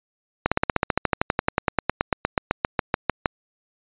slowing click train, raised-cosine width 0.5 ms, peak -3 dBFS, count 29, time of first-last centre 0.46-3.258 s, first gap 56 ms, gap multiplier 1.04, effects resampled to 8000 Hz

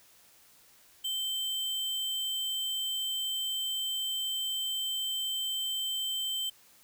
sine tone with sample-and-hold, 3106 Hz, G7, 17 cents flat, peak -30 dBFS, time 1.04-6.5 s, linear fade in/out 10 ms, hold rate 11025 Hz, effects white hiss -60 dBFS RMS until 6.83 s

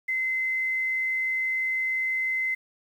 sine tone, 2057 Hz, C7, 30 cents flat, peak -24 dBFS, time 0.08-2.55 s, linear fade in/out 10 ms, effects 9-bit

